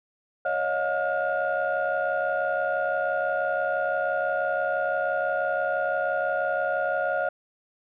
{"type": "tone cluster", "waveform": "sine", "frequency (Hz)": [556, 622, 713, 1424], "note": ["C#5", "D#5", "F5", "F6"], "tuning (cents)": [5, -1, 36, 33], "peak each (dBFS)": -28, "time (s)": [0.45, 7.29], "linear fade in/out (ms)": 5, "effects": ["tanh soft clip ceiling -16 dBFS"]}